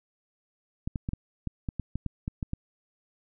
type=clicks; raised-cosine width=5 ms; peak=-18 dBFS; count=12; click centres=0.875 / 0.958 / 1.089 / 1.134 / 1.473 / 1.688 / 1.797 / 1.956 / 2.063 / 2.279 / 2.428 / 2.534 s; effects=none